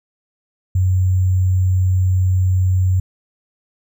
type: tone with sample-and-hold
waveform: sine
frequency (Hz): 92.5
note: F#2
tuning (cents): 0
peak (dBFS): -12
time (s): 0.75-3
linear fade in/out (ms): 5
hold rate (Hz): 7350
effects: none